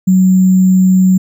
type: tone with sample-and-hold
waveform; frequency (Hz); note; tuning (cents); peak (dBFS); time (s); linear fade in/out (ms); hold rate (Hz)
sine; 186.2; F#3; +11; -5; 0.07-1.18; 10; 7350
effects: none